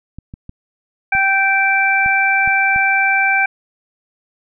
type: clicks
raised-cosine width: 5 ms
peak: -19 dBFS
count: 7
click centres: 0.186 / 0.339 / 0.494 / 1.151 / 2.061 / 2.476 / 2.761 s
type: harmonic tone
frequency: 780 Hz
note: G5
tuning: 9 cents flat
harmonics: 1 / 2 / 3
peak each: -18 / -16 / -15 dBFS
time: 1.12-3.46 s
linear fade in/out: 5 ms
effects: none